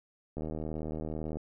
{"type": "click train", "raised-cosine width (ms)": 2, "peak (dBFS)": -24, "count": 79, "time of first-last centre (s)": [0.37, 1.37], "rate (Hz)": 78, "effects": []}